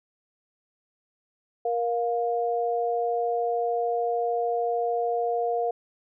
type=tone pair together; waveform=sine; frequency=470.9 / 704.3 Hz; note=A#4 / F5; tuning=+18 / +14 cents; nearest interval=perfect fifth; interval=696 cents; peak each=-26 / -26 dBFS; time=1.65-5.71 s; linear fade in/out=5 ms; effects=none